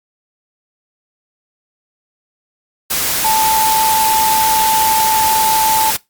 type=tone in noise; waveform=sine; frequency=880 Hz; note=A5; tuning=in tune; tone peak=-12 dBFS; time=3.24-5.91 s; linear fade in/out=10 ms; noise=white; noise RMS=-17 dBFS; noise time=2.9-5.97 s; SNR=+2 dB; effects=noise-tail reverb RT60 0.2 s tail -22 dB re dry + Opus 48 kbps